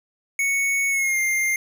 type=tone with pitch glide; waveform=square; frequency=2217 to 2108 Hz; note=C#7 to C7; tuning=0 to +12 cents; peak=-20 dBFS; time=0.39-1.56 s; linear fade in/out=2 ms; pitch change=-88 cents; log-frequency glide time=0.89-1.19 s; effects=none